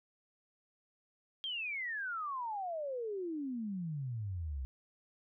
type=exponential sweep; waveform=sine; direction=down; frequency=3257 to 63 Hz; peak=-36 dBFS; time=1.44-4.65 s; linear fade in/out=0 ms; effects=none

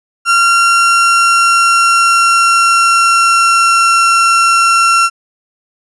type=tone with pitch glide; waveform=35% pulse; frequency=1376 to 1361 Hz; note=F6 to F6; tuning=-26 to -45 cents; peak=-5 dBFS; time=0.25-5.1 s; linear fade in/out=50 ms; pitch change=-19 cents; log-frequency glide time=0.43-3.99 s; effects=resampled to 24000 Hz

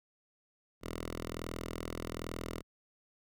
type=tone with notch filter; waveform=5% pulse; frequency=41.2 Hz; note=E1; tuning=in tune; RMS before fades=-41 dBFS; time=0.81-2.63 s; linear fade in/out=50 ms; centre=160 Hz; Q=1.8; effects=none

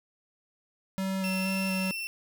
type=tone with vibrato; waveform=square; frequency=190 Hz; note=F#3; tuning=46 cents sharp; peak=-29 dBFS; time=0.98-1.91 s; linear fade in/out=0 ms; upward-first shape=square; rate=2.1 Hz; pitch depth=12 cents each way
type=tone; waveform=35% pulse; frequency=2694 Hz; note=E7; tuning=37 cents sharp; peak=-31 dBFS; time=1.24-2.07 s; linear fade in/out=0 ms
effects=none

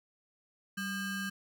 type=ring-modulated tone; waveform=square; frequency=706 Hz; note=F5; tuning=19 cents sharp; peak=-32 dBFS; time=0.77-1.3 s; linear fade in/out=10 ms; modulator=900 Hz; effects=none

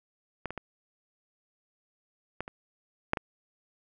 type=clicks; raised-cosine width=0.5 ms; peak=-18 / -22 / -21 / -18 / -25 / -9 / -16 dBFS; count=7; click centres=0.457 / 0.506 / 0.577 / 2.406 / 2.479 / 3.134 / 3.172 s; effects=none

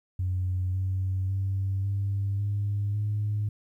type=tone with pitch steps; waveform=sine; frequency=91.9 / 94.32 / 96.8 / 99.35 / 101.97 / 104.65 Hz; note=F#2 / F#2 / G2 / G2 / G#2 / G#2; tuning=-11 / +34 / -21 / +24 / -31 / +14 cents; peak=-24 dBFS; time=0.19-3.49 s; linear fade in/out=5 ms; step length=550 ms; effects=tanh soft clip ceiling -21 dBFS + 11-bit

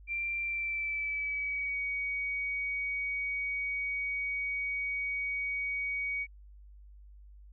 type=tone with pitch glide; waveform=sine; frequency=2362 to 2250 Hz; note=D7 to C#7; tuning=+9 to +25 cents; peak=-31 dBFS; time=0.07-6.27 s; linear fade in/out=50 ms; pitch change=-84 cents; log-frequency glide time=0.41-1.77 s; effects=added 50 Hz sine -50 dBFS peak until 7.52 s

